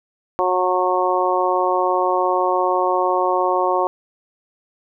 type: harmonic tone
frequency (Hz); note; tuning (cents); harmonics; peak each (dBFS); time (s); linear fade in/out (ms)
182.6; F#3; -23; 2 / 3 / 4 / 5 / 6; -22 / -22 / -22 / -22 / -22; 0.39-3.87; 0
effects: none